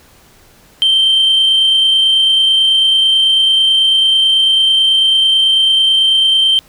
sine tone with amplitude modulation, 3129 Hz, G7, 4 cents flat, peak -5 dBFS, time 0.82-6.59 s, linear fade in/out 0 ms, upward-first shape sine, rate 29.1 Hz, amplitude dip 25%, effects tanh soft clip ceiling -5 dBFS + pink hiss -46 dBFS RMS until 6.68 s

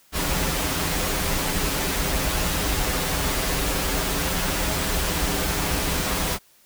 pink noise with comb filter, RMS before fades -24 dBFS, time 0.12-6.39 s, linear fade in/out 50 ms, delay 8.7 ms, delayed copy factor -0.6, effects white hiss -57 dBFS RMS until 6.65 s

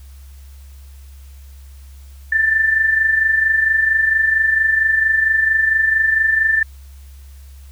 sine tone pair together, 1751 / 1775.4 Hz, A6 / A6, -9 / +15 cents, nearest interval unison, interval 24 cents, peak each -21 / -13 dBFS, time 2.32-6.63 s, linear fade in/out 5 ms, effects added 68 Hz sine -36 dBFS peak until 7.71 s + white hiss -52 dBFS RMS until 7.71 s

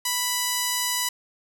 5% pulse tone, 988 Hz, B5, in tune, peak -11 dBFS, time 0.05-1.09 s, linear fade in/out 5 ms, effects none

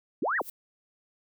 sine linear two-way sweep, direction up then down, 189.2 to 1990 to 189.2 Hz, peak -25 dBFS, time 0.22-0.42 s, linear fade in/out 5 ms, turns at 0.37 s
violet noise with exponential growth, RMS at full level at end -36 dBFS, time 0.35-0.5 s, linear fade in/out 5 ms, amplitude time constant 32 ms
effects none

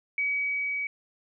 sine tone with level ramp, 2270 Hz, C#7, 41 cents sharp, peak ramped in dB -24 to -28 dBFS, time 0.18-0.87 s, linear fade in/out 2 ms, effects none

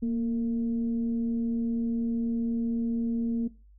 sine tone with frequency modulation, 233.1 Hz, A#3, in tune, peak -25 dBFS, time 0.02-3.48 s, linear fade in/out 10 ms, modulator 219 Hz, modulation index 0.33, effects noise-tail reverb RT60 0.3 s tail -18 dB re dry + added 50 Hz sine -52 dBFS peak until 3.78 s

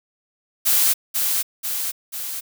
blue noise with echo, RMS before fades -17 dBFS, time 0.65-0.94 s, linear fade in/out 20 ms, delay 490 ms, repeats 3, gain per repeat -4 dB, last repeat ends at 2.41 s, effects none

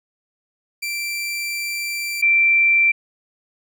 sawtooth / sine tone pair in turn, 2349 / 2349 Hz, D7 / D7, 0 / 0 cents, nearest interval unison, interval 0 cents, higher neither, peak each -20 / -12 dBFS, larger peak second, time 0.82-2.22 / 2.22-2.92 s, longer first, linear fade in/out 10 ms, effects none

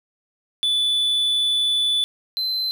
triangle tone pair in turn, 3476 / 4074 Hz, A7 / C8, -22 / -47 cents, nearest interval minor third, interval 275 cents, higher second, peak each -16 / -20 dBFS, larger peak first, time 0.63-2.04 / 2.37-2.71 s, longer first, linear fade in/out 0 ms, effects none

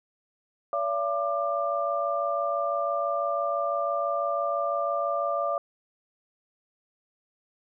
sine tone cluster, 570 / 676 / 1191 Hz, C#5 / E5 / D6, +48 / +43 / +24 cents, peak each -29 dBFS, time 0.73-5.58 s, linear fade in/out 2 ms, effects none

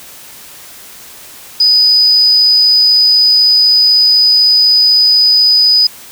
sine tone, 4978 Hz, D#8, in tune, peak -5 dBFS, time 1.6-5.87 s, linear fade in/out 5 ms, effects white hiss -34 dBFS RMS until 6.11 s

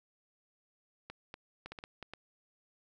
clicks, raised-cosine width 0.3 ms, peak -28 dBFS, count 8, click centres 1.1 / 1.341 / 1.66 / 1.72 / 1.788 / 1.839 / 2.027 / 2.136 s, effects none

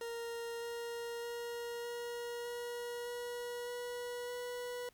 40% pulse tone with pitch steps, 466.2 / 469.4 / 472.7 / 476 / 479.3 / 482.6 / 486 / 489.4 Hz, A#4 / A#4 / A#4 / A#4 / A#4 / B4 / B4 / B4, 0 / +12 / +24 / +36 / +48 / -40 / -28 / -16 cents, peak -39 dBFS, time 0.01-4.89 s, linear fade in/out 2 ms, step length 610 ms, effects pink hiss -69 dBFS RMS until 4.93 s

